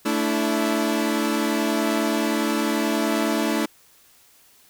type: chord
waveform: sawtooth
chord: A suspended fourth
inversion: none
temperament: equal with one note detuned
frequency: 220 / 289.6 / 329.6 Hz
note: A3 / D4 / E4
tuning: 0 / -24 / 0 cents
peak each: -21 dBFS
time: 0.05-3.66 s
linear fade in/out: 10 ms
effects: white hiss -55 dBFS RMS until 4.69 s